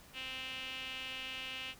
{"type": "tone with band-pass filter", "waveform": "sawtooth", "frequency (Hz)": 260.8, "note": "C4", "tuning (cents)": -5, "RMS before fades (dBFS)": -43, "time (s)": [0.13, 1.75], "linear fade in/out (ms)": 50, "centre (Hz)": 2800, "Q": 5.2, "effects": ["pink hiss -58 dBFS RMS until 1.79 s"]}